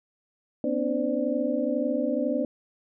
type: tone cluster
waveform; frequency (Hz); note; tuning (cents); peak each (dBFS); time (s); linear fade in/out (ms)
sine; 243.2 / 265.3 / 297.3 / 516 / 586; B3 / C4 / D4 / C5 / D5; -26 / +24 / +21 / -24 / -4; -30; 0.64-2.45; 2
effects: none